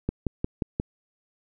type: click train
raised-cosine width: 3 ms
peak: -12 dBFS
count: 5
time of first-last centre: 0.09-0.799 s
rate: 5.64 Hz
effects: none